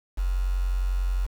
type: tone with quantisation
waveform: sine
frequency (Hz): 45.6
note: F#1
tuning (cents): -24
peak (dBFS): -22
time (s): 0.17-1.27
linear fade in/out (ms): 20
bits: 7
effects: none